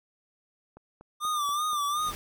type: click train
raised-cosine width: 1 ms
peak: -34 dBFS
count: 5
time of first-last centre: 0.77-1.732 s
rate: 4.16 Hz
type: tone with vibrato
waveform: square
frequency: 1192 Hz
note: D6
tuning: 25 cents sharp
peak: -27 dBFS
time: 1.2-2.13 s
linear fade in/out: 50 ms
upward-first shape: sine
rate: 2.7 Hz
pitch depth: 69 cents each way
type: noise with exponential growth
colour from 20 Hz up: pink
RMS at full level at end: -37 dBFS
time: 1.78-2.15 s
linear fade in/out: 0 ms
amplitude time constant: 79 ms
effects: none